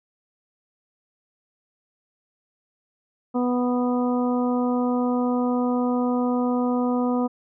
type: harmonic tone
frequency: 246.9 Hz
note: B3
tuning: in tune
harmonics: 1 / 2 / 3 / 4 / 5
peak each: -21 / -27 / -31 / -33 / -35 dBFS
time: 3.34-7.28 s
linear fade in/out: 20 ms
effects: none